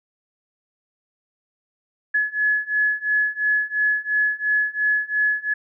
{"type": "beating tone pair", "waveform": "sine", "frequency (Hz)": [1700, 1702.9], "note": ["G#6", "G#6"], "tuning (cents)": [40, 43], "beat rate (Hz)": 2.9, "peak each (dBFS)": [-22, -21], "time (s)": [2.14, 5.54], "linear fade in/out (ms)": 10, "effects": []}